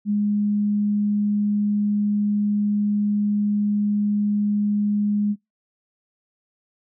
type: tone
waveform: sine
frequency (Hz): 206.8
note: G#3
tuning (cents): -7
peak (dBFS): -18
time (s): 0.05-5.36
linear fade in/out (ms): 50
effects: noise-tail reverb RT60 0.2 s tail -26 dB re dry